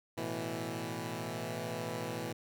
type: chord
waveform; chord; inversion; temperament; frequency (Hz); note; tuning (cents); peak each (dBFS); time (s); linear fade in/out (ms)
10% pulse; A suspended second; none; equal; 110 / 123.47 / 164.81; A2 / B2 / E3; 0 / 0 / 0; -33 / -33 / -32; 0.17-2.33; 10
effects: none